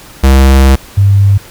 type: tone pair in turn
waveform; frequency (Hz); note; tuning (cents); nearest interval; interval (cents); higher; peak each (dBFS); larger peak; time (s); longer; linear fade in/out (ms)
square / sine; 66.9 / 99.36; C2 / G2; +39 / +24; perfect fifth; 685; second; -3; neither; 0.23-0.76 / 0.97-1.38; first; 10
effects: pink hiss -34 dBFS RMS until 1.5 s